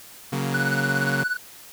sawtooth chord, F# major, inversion second, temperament equal, 138.59 / 185 / 233.1 Hz, C#3 / F#3 / A#3, 0 / 0 / 0 cents, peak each -22 / -27 / -26 dBFS, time 0.32-1.24 s, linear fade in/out 10 ms
triangle tone with tremolo, 1483 Hz, F#6, 4 cents sharp, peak -18 dBFS, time 0.54-1.37 s, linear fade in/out 5 ms, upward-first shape sine, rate 17 Hz, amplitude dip 80%
effects white hiss -45 dBFS RMS until 1.72 s

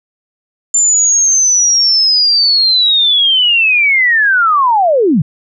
sine linear sweep, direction down, 7230 to 127.4 Hz, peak -7 dBFS, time 0.74-5.22 s, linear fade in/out 5 ms, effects none

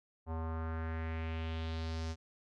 square tone with low-pass filter sweep, 81 Hz, E2, 30 cents flat, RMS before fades -38 dBFS, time 0.26-2.16 s, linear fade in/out 50 ms, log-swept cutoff 910 to 6000 Hz, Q 2.4, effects none

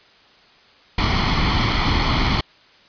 pink noise with comb filter, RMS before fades -18 dBFS, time 0.98-2.41 s, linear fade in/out 5 ms, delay 0.93 ms, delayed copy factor +0.6, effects white hiss -51 dBFS RMS until 2.88 s + resampled to 11025 Hz

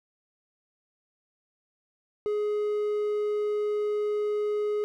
triangle tone, 418.7 Hz, G#4, 14 cents sharp, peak -23 dBFS, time 2.26-4.84 s, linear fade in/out 0 ms, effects none

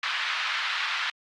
pink band-pass noise, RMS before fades -29 dBFS, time 0.03-1.1 s, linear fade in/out 2 ms, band 1200 to 3900 Hz, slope 24 dB/octave, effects Opus 48 kbps

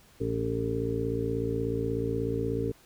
harmonic tone, 56.5 Hz, A1, 47 cents sharp, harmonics 1 / 2 / 3 / 4 / 5 / 7 / 8, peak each -39 / -33 / -40 / -40 / -34 / -34 / -32 dBFS, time 0.2-2.72 s, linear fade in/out 10 ms, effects pink hiss -58 dBFS RMS until 2.85 s

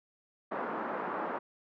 white band-pass noise, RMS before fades -36 dBFS, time 0.51-1.39 s, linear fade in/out 10 ms, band 210 to 1300 Hz, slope 24 dB/octave, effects none

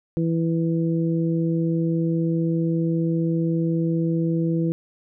harmonic tone, 165.1 Hz, E3, 3 cents sharp, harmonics 1 / 2 / 3, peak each -21 / -24 / -31 dBFS, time 0.17-4.72 s, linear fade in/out 0 ms, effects none

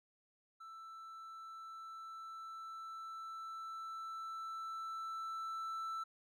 triangle tone with level ramp, 1326 Hz, E6, 10 cents sharp, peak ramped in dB -48 to -37 dBFS, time 0.6-6.04 s, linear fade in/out 10 ms, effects none

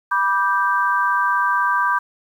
sine chord, G major, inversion first, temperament just, 980 / 1176 / 1568 Hz, B5 / D6 / G6, -14 / +2 / 0 cents, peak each -20 dBFS, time 0.11-1.99 s, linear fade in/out 10 ms, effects 8-bit

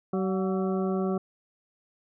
harmonic tone with a mistuned harmonic, 190 Hz, F#3, 46 cents sharp, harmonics 1 / 2 / 3 / 4 / 6 / 7, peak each -27 / -29 / -37 / -37 / -41 / -43 dBFS, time 0.13-1.18 s, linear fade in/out 5 ms, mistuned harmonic 4, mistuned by -66 cents, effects none

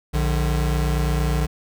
square tone pair together, 59.53 / 150 Hz, A#1 / D3, +37 / +37 cents, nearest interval octave + major third, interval 1600 cents, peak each -21 / -24 dBFS, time 0.13-1.47 s, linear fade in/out 20 ms, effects none

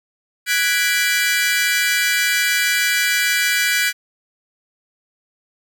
sawtooth chord, G# half-diminished seventh, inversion third, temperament equal, 1480 / 1661.2 / 1975.5 / 2349 Hz, F#6 / G#6 / B6 / D7, 0 / 0 / 0 / 0 cents, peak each -18 dBFS, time 0.46-3.93 s, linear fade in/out 50 ms, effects none

